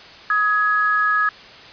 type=tone pair together; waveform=sine; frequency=1262 / 1674.5 Hz; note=D#6 / G#6; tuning=+24 / +14 cents; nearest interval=perfect fourth; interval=490 cents; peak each=-18 dBFS; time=0.3-1.29 s; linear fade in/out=2 ms; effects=white hiss -41 dBFS RMS until 1.72 s + resampled to 11025 Hz